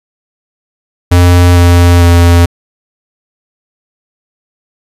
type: tone with pitch steps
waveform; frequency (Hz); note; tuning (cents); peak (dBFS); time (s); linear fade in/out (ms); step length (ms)
square; 88.3 / 87.24 / 86.18; F2 / F2 / F2; +20 / -1 / -22; -3; 1.11-2.46; 10; 450
effects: resampled to 32000 Hz